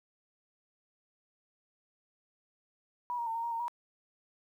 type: tone with pitch steps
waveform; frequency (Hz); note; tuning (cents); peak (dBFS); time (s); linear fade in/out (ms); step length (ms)
sine; 972 / 941 / 904 / 922 / 939 / 918 / 955; B5 / A#5 / A5 / A#5 / A#5 / A#5 / A#5; -28 / +16 / +47 / -19 / +12 / -27 / +42; -32; 3.1-3.681; 0; 83
effects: 11-bit